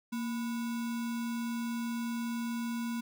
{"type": "tone with sample-and-hold", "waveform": "sine", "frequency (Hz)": 233.1, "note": "A#3", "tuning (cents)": 0, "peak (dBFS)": -32, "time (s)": [0.12, 3.01], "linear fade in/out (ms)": 10, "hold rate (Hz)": 1225, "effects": []}